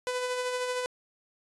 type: tone with tremolo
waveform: sawtooth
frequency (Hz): 500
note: B4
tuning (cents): +21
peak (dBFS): -24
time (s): 0.07-0.86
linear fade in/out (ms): 0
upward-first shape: sine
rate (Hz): 13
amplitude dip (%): 35
effects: resampled to 24000 Hz